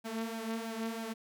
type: tone with flanger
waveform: sawtooth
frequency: 225.4 Hz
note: A3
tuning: 42 cents sharp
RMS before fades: -38 dBFS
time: 0.04-1.14 s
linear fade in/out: 20 ms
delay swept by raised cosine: 1.2 to 4.5 ms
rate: 3.1 Hz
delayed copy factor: +0.6
effects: none